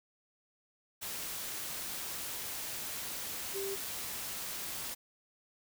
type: tone in noise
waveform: sine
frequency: 392 Hz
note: G4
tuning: in tune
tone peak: -36 dBFS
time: 3.54-3.76 s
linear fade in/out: 20 ms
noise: white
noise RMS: -40 dBFS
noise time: 1.01-4.95 s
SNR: +1 dB
effects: none